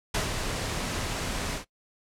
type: noise with ADSR envelope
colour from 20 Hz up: pink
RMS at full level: -26 dBFS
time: 0.14-1.65 s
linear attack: 7 ms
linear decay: 130 ms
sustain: -5 dB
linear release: 110 ms
effects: noise-tail reverb RT60 0.1 s tail -19 dB re dry + low-pass 9000 Hz 12 dB/octave